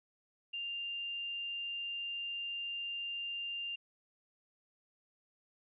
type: tone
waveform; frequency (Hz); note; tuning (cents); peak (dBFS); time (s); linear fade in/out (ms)
sine; 2794; F7; 0; -37; 0.53-3.76; 10
effects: none